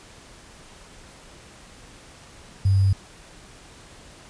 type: tone with sample-and-hold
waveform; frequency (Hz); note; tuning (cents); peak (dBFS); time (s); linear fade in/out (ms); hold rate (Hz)
sine; 97; G2; -18; -15; 2.65-2.93; 5; 4900
effects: pink hiss -47 dBFS RMS until 4.29 s + resampled to 22050 Hz